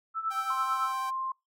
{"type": "tone with tremolo", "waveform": "sine", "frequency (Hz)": 1318.5, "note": "E6", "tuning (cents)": 0, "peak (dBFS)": -25, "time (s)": [0.14, 0.93], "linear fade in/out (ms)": 50, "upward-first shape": "triangle", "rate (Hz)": 9, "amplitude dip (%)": 85}
{"type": "tone with vibrato", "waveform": "sawtooth", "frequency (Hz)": 782, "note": "G5", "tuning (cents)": -4, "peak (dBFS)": -34, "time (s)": [0.3, 1.11], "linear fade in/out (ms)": 20, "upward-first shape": "sine", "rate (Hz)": 14, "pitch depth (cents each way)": 10}
{"type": "tone", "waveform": "sine", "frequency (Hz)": 1053, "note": "C6", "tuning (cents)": 11, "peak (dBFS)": -30, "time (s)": [0.5, 1.32], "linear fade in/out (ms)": 5}
{"effects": ["noise-tail reverb RT60 0.2 s tail -25 dB re dry"]}